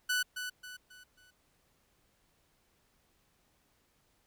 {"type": "tone with echo", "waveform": "sawtooth", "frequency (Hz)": 1489, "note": "F#6", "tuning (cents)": 11, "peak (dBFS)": -25, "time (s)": [0.09, 0.23], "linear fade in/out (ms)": 10, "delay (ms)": 270, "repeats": 4, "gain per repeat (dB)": -8, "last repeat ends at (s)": 1.31, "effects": ["pink hiss -72 dBFS RMS until 4.26 s"]}